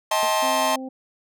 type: chord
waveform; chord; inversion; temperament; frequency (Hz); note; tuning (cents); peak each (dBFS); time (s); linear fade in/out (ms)
45% pulse; A half-diminished seventh; second; just; 633.6 / 792 / 880 / 1056; Eb5 / G5 / A5 / C6; +31 / +18 / 0 / +16; -24 / -29 / -24 / -25; 0.11-0.76; 5
type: tone with exponential decay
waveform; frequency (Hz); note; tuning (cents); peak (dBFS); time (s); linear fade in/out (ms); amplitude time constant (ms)
15% pulse; 232.5; A#3; -4; -24; 0.23-0.36; 0; 27
type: harmonic tone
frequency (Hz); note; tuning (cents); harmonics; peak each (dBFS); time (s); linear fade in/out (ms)
261.6; C4; 0; 1 / 2 / 3; -31 / -37 / -41; 0.42-0.89; 10
effects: none